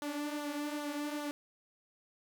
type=tone with flanger; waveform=sawtooth; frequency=293.7 Hz; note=D4; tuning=in tune; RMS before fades=-38 dBFS; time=0.02-1.31 s; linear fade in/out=0 ms; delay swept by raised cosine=0.39 to 5.49 ms; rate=2.5 Hz; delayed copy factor=-0.55; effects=none